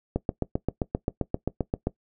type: click train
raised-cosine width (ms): 2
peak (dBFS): -11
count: 14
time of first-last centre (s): 0.16-1.871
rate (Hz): 7.6
effects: noise-tail reverb RT60 0.1 s tail -19 dB re dry